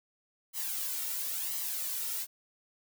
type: noise with flanger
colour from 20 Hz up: blue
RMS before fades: -35 dBFS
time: 0.53-2.27 s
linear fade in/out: 50 ms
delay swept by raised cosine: 0.98 to 2.18 ms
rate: 0.97 Hz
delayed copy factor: +0.65
effects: none